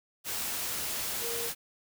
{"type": "tone in noise", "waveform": "sine", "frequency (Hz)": 467.1, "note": "A#4", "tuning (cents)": 3, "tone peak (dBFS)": -37, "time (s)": [1.2, 1.51], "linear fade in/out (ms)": 50, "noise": "white", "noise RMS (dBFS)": -34, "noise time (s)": [0.24, 1.55], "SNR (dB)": -6, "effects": []}